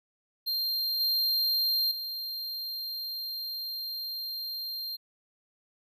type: tone with level steps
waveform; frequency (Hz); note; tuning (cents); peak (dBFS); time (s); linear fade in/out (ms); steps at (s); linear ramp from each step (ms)
square; 4186; C8; 0; -28 / -25 / -34; 0.46-4.97; 20; 1 / 1.91; 5
effects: none